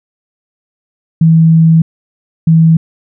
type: tone pair in turn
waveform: sine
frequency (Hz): 162.5 / 162.5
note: E3 / E3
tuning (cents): -24 / -24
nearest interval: unison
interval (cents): 0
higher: neither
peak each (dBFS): -3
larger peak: neither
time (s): 1.21-1.82 / 2.47-2.77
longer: first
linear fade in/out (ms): 5
effects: none